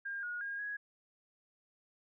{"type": "tone with pitch steps", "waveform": "sine", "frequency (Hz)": [1608, 1444, 1623, 1664], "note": ["G6", "F#6", "G#6", "G#6"], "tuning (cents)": [44, -43, -40, 3], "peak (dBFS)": -37, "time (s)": [0.05, 0.77], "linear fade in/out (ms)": 10, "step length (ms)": 180, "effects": []}